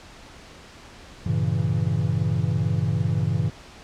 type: chord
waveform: triangle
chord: G diminished seventh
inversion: none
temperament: equal with one note detuned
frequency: 98 / 115.74 / 138.59 / 164.81 Hz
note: G2 / Bb2 / Db3 / Fb3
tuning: 0 / -12 / 0 / 0 cents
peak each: -24 dBFS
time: 1.26-3.5 s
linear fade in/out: 5 ms
effects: pink hiss -45 dBFS RMS until 3.83 s + low-pass 6000 Hz 12 dB/octave

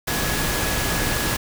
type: tone in noise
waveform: sine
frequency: 1681 Hz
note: G#6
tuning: 20 cents sharp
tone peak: -31 dBFS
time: 0.07-1.37 s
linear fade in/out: 10 ms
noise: pink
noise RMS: -23 dBFS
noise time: 0.07-1.37 s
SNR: -11 dB
effects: none

